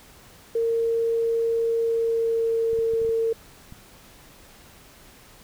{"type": "tone with pitch glide", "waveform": "sine", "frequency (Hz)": [459.1, 453.6], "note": ["A#4", "A#4"], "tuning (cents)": [-26, -47], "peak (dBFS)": -20, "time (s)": [0.55, 3.33], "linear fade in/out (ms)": 5, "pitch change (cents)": -21, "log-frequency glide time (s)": [1.78, 3.07]}
{"type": "clicks", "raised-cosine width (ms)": 5, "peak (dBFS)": -29, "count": 7, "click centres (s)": [2.732, 2.789, 2.936, 3.017, 3.049, 3.092, 3.724]}
{"effects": ["pink hiss -50 dBFS RMS until 5.43 s"]}